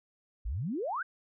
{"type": "exponential sweep", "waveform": "sine", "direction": "up", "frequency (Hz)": [46.25, 1643], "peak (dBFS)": -31, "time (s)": [0.45, 1.03], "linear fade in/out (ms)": 10, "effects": []}